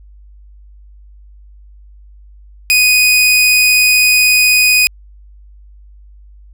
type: tone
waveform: sawtooth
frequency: 2489 Hz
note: D#7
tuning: in tune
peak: -4 dBFS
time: 2.7-4.87 s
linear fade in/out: 0 ms
effects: added 50 Hz sine -37 dBFS peak until 6.53 s